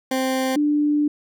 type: tone pair in turn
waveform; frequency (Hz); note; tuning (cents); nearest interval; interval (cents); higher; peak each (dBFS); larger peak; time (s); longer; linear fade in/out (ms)
20% pulse / sine; 261.6 / 295.6; C4 / D4; 0 / +11; major second; 211; second; -15 / -16; first; 0.11-0.56 / 0.56-1.08; second; 5
effects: none